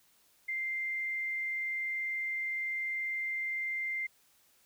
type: tone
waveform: sine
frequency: 2093 Hz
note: C7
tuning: in tune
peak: -32 dBFS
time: 0.48-4.07 s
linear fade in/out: 10 ms
effects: white hiss -67 dBFS RMS until 4.65 s